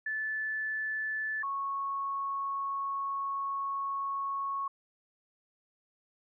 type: tone pair in turn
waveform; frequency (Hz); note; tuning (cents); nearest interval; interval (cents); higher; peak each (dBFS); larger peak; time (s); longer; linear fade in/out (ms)
sine; 1744 / 1103.1; A6 / C#6; -16 / -9; minor sixth; 793; first; -31 / -31; neither; 0.06-1.43 / 1.43-4.68; second; 5
effects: none